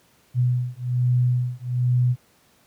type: beating tone pair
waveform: sine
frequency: 123.47 / 124.67 Hz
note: B2 / B2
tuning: 0 / +17 cents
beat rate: 1.2 Hz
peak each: -21 dBFS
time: 0.34-2.16 s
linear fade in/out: 50 ms
effects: pink hiss -59 dBFS RMS until 2.66 s + high-pass 80 Hz 12 dB/octave